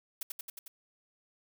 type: noise with echo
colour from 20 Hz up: blue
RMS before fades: -36 dBFS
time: 0.21-0.23 s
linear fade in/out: 5 ms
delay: 90 ms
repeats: 5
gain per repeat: -2 dB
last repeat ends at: 0.68 s
effects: none